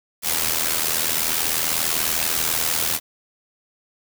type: noise with amplitude modulation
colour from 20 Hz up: white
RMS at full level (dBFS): -19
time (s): 0.22-3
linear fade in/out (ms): 50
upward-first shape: sine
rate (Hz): 80.3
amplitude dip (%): 70
effects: none